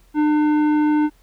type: tone with tanh clipping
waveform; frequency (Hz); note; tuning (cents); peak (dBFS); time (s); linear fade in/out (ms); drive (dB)
sine; 301.1; D4; +43; -16; 0.14-1.1; 50; 12
effects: added 42 Hz sine -51 dBFS peak until 1.22 s + pink hiss -59 dBFS RMS until 1.22 s